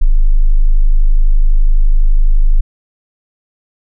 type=tone; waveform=sine; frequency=25.96 Hz; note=G#0; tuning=in tune; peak=-4 dBFS; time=0.01-2.61 s; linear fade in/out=10 ms; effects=none